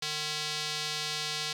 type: tone with band-pass filter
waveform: square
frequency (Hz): 151.8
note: D#3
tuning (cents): -42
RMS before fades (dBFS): -34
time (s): 0.02-1.53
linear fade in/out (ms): 5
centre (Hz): 4300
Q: 1.7
effects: none